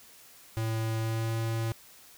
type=tone with pitch glide; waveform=square; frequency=111.9 to 113.27 Hz; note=A2 to A#2; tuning=+30 to -49 cents; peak=-29 dBFS; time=0.57-1.72 s; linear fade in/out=0 ms; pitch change=+21 cents; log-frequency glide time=1-1.34 s; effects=white hiss -54 dBFS RMS until 2.17 s